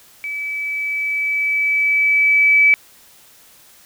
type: tone with level ramp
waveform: sine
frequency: 2298 Hz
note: D7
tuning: 38 cents flat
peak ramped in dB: -23 to -8 dBFS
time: 0.24-2.74 s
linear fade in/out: 0 ms
effects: white hiss -48 dBFS RMS until 3.85 s

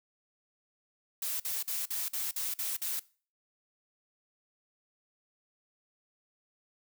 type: noise bursts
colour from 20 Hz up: blue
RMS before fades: -34 dBFS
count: 8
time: 1.22-2.996 s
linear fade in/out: 5 ms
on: 180 ms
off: 48 ms
effects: noise-tail reverb RT60 0.4 s tail -21 dB re dry

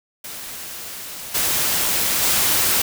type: noise with level steps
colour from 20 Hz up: white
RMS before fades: -33 / -20 / -18 dBFS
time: 0.24-2.82 s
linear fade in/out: 5 ms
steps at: 1.34 / 2.22 s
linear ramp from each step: 10 ms
effects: none

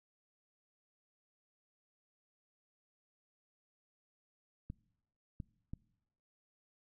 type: clicks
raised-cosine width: 5 ms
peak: -30 dBFS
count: 3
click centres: 4.701 / 5.402 / 5.735 s
effects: noise-tail reverb RT60 0.9 s tail -24 dB re dry

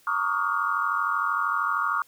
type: tone cluster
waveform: sine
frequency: 919 / 1105 / 1145 / 1238 / 1418 Hz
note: A#5 / C#6 / D6 / D#6 / F6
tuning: -25 / -6 / -44 / -9 / +26 cents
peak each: -35 / -31 / -28 / -28 / -28 dBFS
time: 0.07-2.02 s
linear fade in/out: 2 ms
effects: white hiss -59 dBFS RMS until 2.07 s

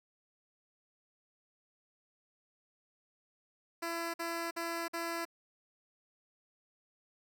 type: tone bursts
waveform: 10% pulse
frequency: 335.9 Hz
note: E4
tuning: 33 cents sharp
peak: -27 dBFS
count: 4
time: 3.82-5.253 s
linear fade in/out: 10 ms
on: 320 ms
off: 51 ms
effects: none

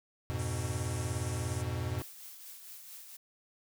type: chord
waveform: square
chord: F diminished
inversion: none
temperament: equal with one note detuned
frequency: 86.55 / 103.83 / 123.47 Hz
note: F2 / Ab2 / Cb3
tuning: -15 / 0 / 0 cents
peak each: -38 / -39 / -37 dBFS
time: 0.3-2.02 s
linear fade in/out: 0 ms
type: band-pass noise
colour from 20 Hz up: white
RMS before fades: -48 dBFS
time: 0.38-1.63 s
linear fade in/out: 20 ms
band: 5100 to 11000 Hz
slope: 96 dB/octave
type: noise with tremolo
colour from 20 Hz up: blue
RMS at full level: -47 dBFS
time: 1.98-3.17 s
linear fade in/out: 10 ms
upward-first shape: triangle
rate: 4.4 Hz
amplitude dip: 45%
effects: none

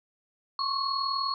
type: tone cluster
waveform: sine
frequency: 1078 / 1118 / 4329 Hz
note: C#6 / C#6 / C#8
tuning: -49 / +14 / -42 cents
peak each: -31 dBFS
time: 0.59-1.34 s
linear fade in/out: 2 ms
effects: none

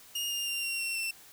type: tone with pitch steps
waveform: sawtooth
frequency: 2843 / 2812 / 2781 / 2751 / 2721 / 2691 Hz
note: F7 / F7 / F7 / F7 / F7 / E7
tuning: +30 / +11 / -8 / -27 / -46 / +35 cents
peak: -28 dBFS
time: 0.15-1.11 s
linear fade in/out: 5 ms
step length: 160 ms
effects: white hiss -54 dBFS RMS until 1.32 s

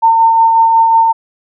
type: tone with tremolo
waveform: sine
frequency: 907 Hz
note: A#5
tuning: 48 cents flat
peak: -4 dBFS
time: 0.02-1.13 s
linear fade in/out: 20 ms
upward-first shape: sine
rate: 5.5 Hz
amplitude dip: 30%
effects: none

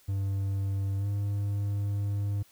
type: tone with pitch glide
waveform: triangle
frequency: 98 to 101.22 Hz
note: G2 to G#2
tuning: 0 to -44 cents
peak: -25 dBFS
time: 0.08-2.43 s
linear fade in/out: 10 ms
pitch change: +56 cents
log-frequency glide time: 0.98-1.07 s
effects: white hiss -61 dBFS RMS until 2.51 s

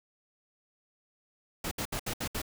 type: noise bursts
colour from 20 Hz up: pink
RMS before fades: -34 dBFS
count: 6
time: 1.64-2.418 s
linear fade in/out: 5 ms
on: 73 ms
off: 68 ms
effects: none

